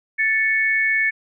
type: tone pair together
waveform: sine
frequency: 1760 / 2216 Hz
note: A6 / C#7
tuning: 0 / -1 cents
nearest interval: major third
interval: 399 cents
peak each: -19 dBFS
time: 0.18-1.11 s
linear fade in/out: 20 ms
effects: none